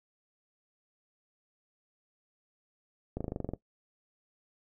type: slowing click train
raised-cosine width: 2 ms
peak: -21 dBFS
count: 10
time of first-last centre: 3.17-3.536 s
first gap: 36 ms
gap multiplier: 1.03
effects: noise-tail reverb RT60 0.1 s tail -17 dB re dry